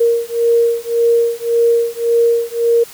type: beating tone pair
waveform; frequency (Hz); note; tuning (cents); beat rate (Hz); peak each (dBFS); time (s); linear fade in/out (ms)
sine; 466.2 / 468; A#4 / A#4; 0 / +7; 1.8; -14; 0-2.84; 10
effects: white hiss -37 dBFS RMS until 2.93 s